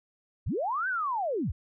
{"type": "linear two-way sweep", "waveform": "sine", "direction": "up then down", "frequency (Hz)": [40.56, 1579, 40.56], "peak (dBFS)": -27, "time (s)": [0.46, 1.52], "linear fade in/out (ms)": 10, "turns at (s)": 0.88, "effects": []}